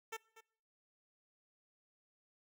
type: tone with echo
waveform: 10% pulse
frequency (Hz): 446.7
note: A4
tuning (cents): +26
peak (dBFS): -33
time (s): 0.12-0.17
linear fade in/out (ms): 10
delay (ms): 240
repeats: 1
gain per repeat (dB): -15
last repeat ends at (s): 0.41
effects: noise-tail reverb RT60 0.7 s tail -24 dB re dry